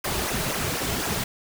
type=noise with flanger; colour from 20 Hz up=pink; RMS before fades=-27 dBFS; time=0.04-1.24 s; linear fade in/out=5 ms; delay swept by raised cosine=0.24 to 4.04 ms; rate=4 Hz; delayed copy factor=-0.75; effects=none